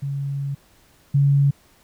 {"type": "tone pair in turn", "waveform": "sine", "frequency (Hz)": [139.6, 140.57], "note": ["C#3", "C#3"], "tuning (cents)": [13, 25], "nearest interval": "unison", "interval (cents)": 12, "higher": "second", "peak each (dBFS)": [-23, -13], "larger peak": "second", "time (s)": [[0.02, 0.55], [1.14, 1.51]], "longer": "first", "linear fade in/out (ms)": 10, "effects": ["pink hiss -56 dBFS RMS until 1.83 s"]}